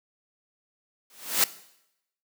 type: noise with exponential growth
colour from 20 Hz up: white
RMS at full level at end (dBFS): -18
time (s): 1.1-1.44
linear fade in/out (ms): 2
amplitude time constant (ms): 72
effects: noise-tail reverb RT60 0.8 s tail -17 dB re dry + high-pass 200 Hz 12 dB/octave